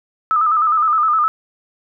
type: tone with vibrato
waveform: sine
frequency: 1256 Hz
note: D#6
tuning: 16 cents sharp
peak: -12 dBFS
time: 0.31-1.28 s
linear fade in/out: 0 ms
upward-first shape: square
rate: 9.7 Hz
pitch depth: 64 cents each way
effects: none